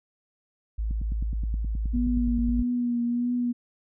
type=tone; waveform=sine; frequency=54.1 Hz; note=A1; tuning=29 cents flat; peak=-25 dBFS; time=0.78-2.63 s; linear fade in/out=10 ms
type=click train; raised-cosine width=5 ms; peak=-23 dBFS; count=17; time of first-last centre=0.91-2.594 s; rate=9.5 Hz
type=tone with vibrato; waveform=sine; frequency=241.2 Hz; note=B3; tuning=41 cents flat; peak=-23 dBFS; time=1.93-3.53 s; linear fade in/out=20 ms; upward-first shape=triangle; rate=1.6 Hz; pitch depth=32 cents each way
effects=none